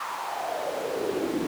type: noise with high-pass filter sweep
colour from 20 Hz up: brown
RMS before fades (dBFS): -30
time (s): 0-1.47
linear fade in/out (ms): 5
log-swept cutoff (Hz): 1100 to 280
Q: 4.6
effects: none